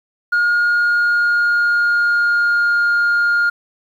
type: tone with pitch glide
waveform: sine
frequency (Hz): 1427 to 1413.9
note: F6 to F6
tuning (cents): +37 to +21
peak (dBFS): -10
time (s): 0.32-3.5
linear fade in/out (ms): 10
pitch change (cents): -16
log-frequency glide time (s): 0.72-2.91
effects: tanh soft clip ceiling -11 dBFS + 8-bit